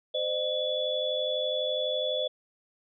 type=tone cluster; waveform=sine; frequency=518 / 610 / 3428 Hz; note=C5 / D#5 / A7; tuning=-17 / -34 / -46 cents; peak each=-31 dBFS; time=0.14-2.28 s; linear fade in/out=10 ms; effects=none